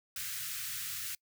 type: band-stop noise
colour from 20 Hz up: white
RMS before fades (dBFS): -39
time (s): 0.16-1.15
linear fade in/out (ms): 2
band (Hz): 150 to 1300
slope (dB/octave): 48
effects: noise-tail reverb RT60 0.1 s tail -25 dB re dry + high-pass 80 Hz 12 dB/octave